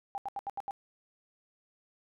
sine tone bursts, 798 Hz, G5, 31 cents sharp, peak -33 dBFS, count 6, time 0.15-0.709 s, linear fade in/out 0 ms, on 29 ms, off 77 ms, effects none

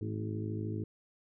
harmonic tone with a mistuned harmonic, 53.2 Hz, G#1, 42 cents sharp, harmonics 2 / 3 / 4 / 5 / 6 / 7 / 8, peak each -36 / -45 / -42 / -48 / -41 / -46 / -46 dBFS, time 0.01-0.84 s, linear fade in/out 5 ms, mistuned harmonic 4, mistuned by +53 cents, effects none

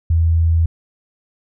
sine tone, 82.41 Hz, E2, in tune, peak -11 dBFS, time 0.1-0.66 s, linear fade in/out 5 ms, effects none

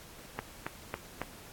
click train, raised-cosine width 0.5 ms, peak -18 dBFS, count 4, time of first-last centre 0.39-1.216 s, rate 3.63 Hz, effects pink hiss -51 dBFS RMS until 1.52 s + AAC 64 kbps

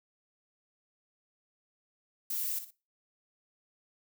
violet noise with echo, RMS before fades -34 dBFS, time 2.3-2.59 s, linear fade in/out 5 ms, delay 59 ms, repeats 2, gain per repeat -10 dB, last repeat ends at 2.708 s, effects noise-tail reverb RT60 0.3 s tail -20 dB re dry

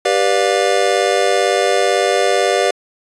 square chord, G dominant seventh, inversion none, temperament just, 392 / 490 / 588 / 705.6 Hz, G4 / B4 / D5 / F5, 0 / -14 / +2 / +18 cents, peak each -19 dBFS, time 0.05-2.71 s, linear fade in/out 5 ms, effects resampled to 22050 Hz

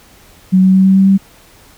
sine tone with pitch steps, 186.8 / 188.32 / 189.85 / 191.39 / 192.94 / 194.51 Hz, F#3 / F#3 / F#3 / G3 / G3 / G3, +17 / +31 / +45 / -41 / -27 / -13 cents, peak -5 dBFS, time 0.52-1.18 s, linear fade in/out 20 ms, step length 110 ms, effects pink hiss -44 dBFS RMS until 1.77 s

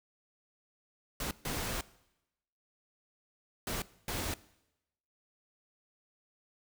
pink noise bursts at uneven times, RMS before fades -36 dBFS, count 4, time 1.2-1.31 / 1.45-1.81 / 3.67-3.82 / 4.08-4.34 s, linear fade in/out 2 ms, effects noise-tail reverb RT60 0.9 s tail -20 dB re dry

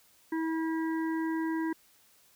harmonic tone, 323.1 Hz, E4, 35 cents flat, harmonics 1 / 3 / 5 / 6, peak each -29 / -39 / -43 / -45 dBFS, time 0.32-1.73 s, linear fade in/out 5 ms, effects white hiss -63 dBFS RMS until 2.35 s

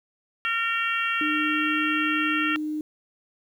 harmonic tone, 458.3 Hz, A#4, 29 cents flat, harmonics 3 / 4 / 5 / 6 / 7, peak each -27 / -29 / -33 / -28 / -35 dBFS, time 0.45-2.56 s, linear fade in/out 0 ms
sine tone with pitch glide, 302.7 to 305.2 Hz, D#4 to D#4, -48 to -33 cents, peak -26 dBFS, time 1.21-2.81 s, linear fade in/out 2 ms, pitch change +15 cents, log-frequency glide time 1.32-1.85 s
effects 9-bit

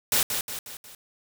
white noise with echo, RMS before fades -22 dBFS, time 0.12-0.23 s, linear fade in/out 2 ms, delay 180 ms, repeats 4, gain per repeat -6 dB, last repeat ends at 0.95 s, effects none

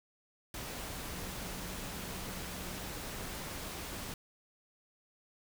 sine tone in noise, 184 Hz, F#3, 9 cents flat, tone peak -49 dBFS, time 1.1-2.86 s, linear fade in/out 2 ms, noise pink, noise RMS -42 dBFS, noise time 0.54-4.14 s, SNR -10 dB, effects none

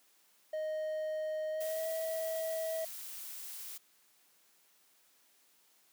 triangle tone with pitch glide, 622.3 to 645.7 Hz, D#5 to E5, 0 to -36 cents, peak -32 dBFS, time 0.53-2.85 s, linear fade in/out 5 ms, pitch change +64 cents, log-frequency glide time 1.51-1.87 s
blue noise, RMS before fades -45 dBFS, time 1.6-3.78 s, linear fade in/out 10 ms
effects white hiss -68 dBFS RMS until 5.92 s + high-pass 200 Hz 12 dB/octave

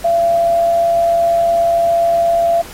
sine tone with amplitude modulation, 679 Hz, F5, 49 cents flat, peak -9 dBFS, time 0.04-2.62 s, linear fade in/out 10 ms, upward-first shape sine, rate 95.5 Hz, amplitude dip 25%, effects pink hiss -35 dBFS RMS until 2.73 s + AAC 48 kbps

